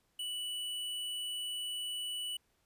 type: tone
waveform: square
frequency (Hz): 2960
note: F#7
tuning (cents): 0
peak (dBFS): -37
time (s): 0.19-2.37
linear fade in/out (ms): 5
effects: pink hiss -75 dBFS RMS until 2.65 s + resampled to 32000 Hz